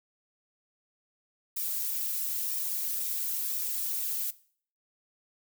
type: noise with flanger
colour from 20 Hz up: violet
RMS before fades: -32 dBFS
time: 1.56-4.31 s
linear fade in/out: 10 ms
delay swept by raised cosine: 1.6 to 4.8 ms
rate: 1 Hz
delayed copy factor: +1
effects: noise-tail reverb RT60 0.5 s tail -19 dB re dry